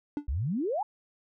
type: tone with exponential decay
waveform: triangle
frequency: 292.1 Hz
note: D4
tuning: 9 cents flat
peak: -23 dBFS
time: 0.17-0.27 s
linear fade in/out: 1 ms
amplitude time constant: 20 ms
type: exponential sweep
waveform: sine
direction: up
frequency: 56.9 to 892 Hz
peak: -27 dBFS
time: 0.28-0.83 s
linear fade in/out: 5 ms
effects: none